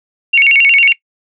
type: tone with vibrato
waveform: sine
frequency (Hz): 2477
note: D#7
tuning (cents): -8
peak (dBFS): -5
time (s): 0.33-0.93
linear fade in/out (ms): 10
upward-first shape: square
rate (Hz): 11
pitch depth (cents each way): 190
effects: noise-tail reverb RT60 0.1 s tail -21 dB re dry